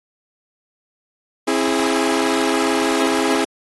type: chord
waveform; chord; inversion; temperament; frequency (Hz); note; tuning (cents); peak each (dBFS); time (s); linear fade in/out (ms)
sawtooth; C augmented; none; equal with one note detuned; 267.1 / 329.6 / 415.3; C4 / E4 / G#4; +36 / 0 / 0; -17; 1.47-3.45; 10
effects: AAC 32 kbps